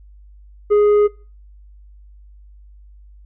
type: tone with tanh clipping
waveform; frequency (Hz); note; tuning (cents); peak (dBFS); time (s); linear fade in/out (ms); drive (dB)
sine; 415.3; G#4; 0; -11; 0.7-1.08; 20; 5
effects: noise-tail reverb RT60 0.4 s tail -24 dB re dry + added 50 Hz sine -41 dBFS peak until 3.25 s